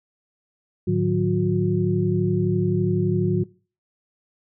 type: tone cluster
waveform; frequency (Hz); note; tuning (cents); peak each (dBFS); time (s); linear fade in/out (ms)
sine; 107 / 150.1 / 182 / 361.4; A2 / D3 / F#3 / F#4; -48 / +38 / -28 / -41; -24 / -25 / -22 / -24; 0.87-3.44; 10
effects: noise-tail reverb RT60 0.4 s tail -23 dB re dry